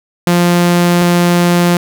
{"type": "tone pair in turn", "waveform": "sawtooth", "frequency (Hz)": [174.61, 174.61], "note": ["F3", "F3"], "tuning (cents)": [0, 0], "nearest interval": "unison", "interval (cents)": 0, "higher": "neither", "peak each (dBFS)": -4, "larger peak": "neither", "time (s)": [[0.27, 1.02], [1.02, 1.77]], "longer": "neither", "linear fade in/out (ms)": 2, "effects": []}